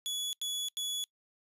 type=tone bursts; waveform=sawtooth; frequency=3397 Hz; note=G#7; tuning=38 cents sharp; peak=-30 dBFS; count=3; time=0.06-1.04 s; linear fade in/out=0 ms; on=270 ms; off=85 ms; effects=noise-tail reverb RT60 0.1 s tail -25 dB re dry + resampled to 32000 Hz